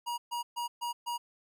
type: tone bursts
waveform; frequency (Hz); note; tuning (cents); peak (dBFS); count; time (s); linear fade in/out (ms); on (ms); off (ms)
square; 954; A#5; +40; -33; 5; 0.06-1.18; 20; 120; 130
effects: none